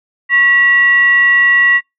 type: tone with frequency modulation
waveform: sine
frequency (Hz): 1935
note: B6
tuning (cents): -36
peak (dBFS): -7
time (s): 0.29-1.81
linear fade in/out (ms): 50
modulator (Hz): 835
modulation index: 0.33
effects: noise-tail reverb RT60 0.2 s tail -26 dB re dry